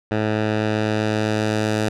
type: tone with low-pass filter sweep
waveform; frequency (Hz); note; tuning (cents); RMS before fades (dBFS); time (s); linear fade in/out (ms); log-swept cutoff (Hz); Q
10% pulse; 107.8; A2; -35; -21; 0.11-1.89; 5; 2600 to 8500; 0.73
effects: none